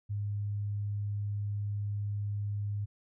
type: tone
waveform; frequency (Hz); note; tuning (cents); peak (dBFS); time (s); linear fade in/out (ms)
sine; 102.6; G#2; -21; -31; 0.09-2.86; 20
effects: none